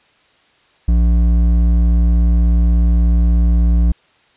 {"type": "tone with hard clipping", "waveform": "sine", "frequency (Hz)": 58.27, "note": "A#1", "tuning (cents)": 0, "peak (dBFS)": -11, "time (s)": [0.88, 3.92], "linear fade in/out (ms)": 5, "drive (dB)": 8, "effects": ["white hiss -54 dBFS RMS until 4.36 s", "resampled to 8000 Hz"]}